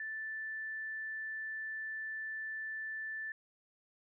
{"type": "tone", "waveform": "sine", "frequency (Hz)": 1760, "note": "A6", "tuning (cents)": 0, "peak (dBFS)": -38, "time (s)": [0, 3.32], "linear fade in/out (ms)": 2, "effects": []}